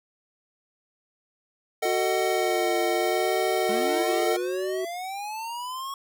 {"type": "chord", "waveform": "square", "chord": "D# diminished", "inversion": "second", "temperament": "just", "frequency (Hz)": [448, 622.3, 746.7], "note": ["A4", "D#5", "F#5"], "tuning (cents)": [31, 0, 16], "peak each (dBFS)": -29, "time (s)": [1.82, 4.37], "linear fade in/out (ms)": 10}
{"type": "tone with vibrato", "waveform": "triangle", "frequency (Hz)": 361.6, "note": "F#4", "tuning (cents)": -40, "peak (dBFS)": -25, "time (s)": [1.85, 4.85], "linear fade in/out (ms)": 5, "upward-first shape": "sine", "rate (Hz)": 0.78, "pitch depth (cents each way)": 66}
{"type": "linear sweep", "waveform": "square", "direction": "up", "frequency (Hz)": [201.9, 1107], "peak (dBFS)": -32, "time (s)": [3.69, 5.94], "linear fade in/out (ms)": 2}
{"effects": []}